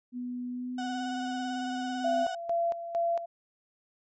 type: tone with pitch glide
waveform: sine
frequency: 246.9 to 255.9 Hz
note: B3 to C4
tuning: 0 to -38 cents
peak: -33 dBFS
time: 0.12-2.27 s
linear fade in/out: 50 ms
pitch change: +62 cents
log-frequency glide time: 0.5-1.01 s
type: tone with vibrato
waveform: 35% pulse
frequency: 740 Hz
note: F#5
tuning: in tune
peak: -33 dBFS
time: 0.78-2.35 s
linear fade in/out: 5 ms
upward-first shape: sine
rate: 18 Hz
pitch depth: 26 cents each way
type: tone with tremolo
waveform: sine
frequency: 680 Hz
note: F5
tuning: 46 cents flat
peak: -25 dBFS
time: 2.04-3.26 s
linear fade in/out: 10 ms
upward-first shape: square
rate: 2.2 Hz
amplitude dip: 70%
effects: resampled to 16000 Hz